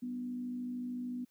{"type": "tone with frequency modulation", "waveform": "sine", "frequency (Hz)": 246.9, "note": "B3", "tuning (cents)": 0, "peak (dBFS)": -36, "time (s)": [0.02, 1.25], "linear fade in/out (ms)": 10, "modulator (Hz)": 53.5, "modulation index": 0.34, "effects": ["white hiss -75 dBFS RMS until 1.3 s"]}